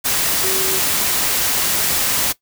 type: tone in noise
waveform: sine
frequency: 379.6 Hz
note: F#4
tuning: 44 cents sharp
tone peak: -24 dBFS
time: 0.43-0.8 s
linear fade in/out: 20 ms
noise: white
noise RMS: -18 dBFS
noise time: 0.04-2.33 s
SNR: -9 dB
effects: noise-tail reverb RT60 0.1 s tail -17 dB re dry